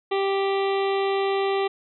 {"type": "harmonic tone", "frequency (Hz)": 392, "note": "G4", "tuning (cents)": 0, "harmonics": [1, 2, 3, 5, 6, 7, 8, 9, 10], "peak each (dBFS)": [-22, -28, -32, -36, -38, -39, -40, -41, -42], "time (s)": [0.11, 1.68], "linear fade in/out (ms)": 10, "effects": []}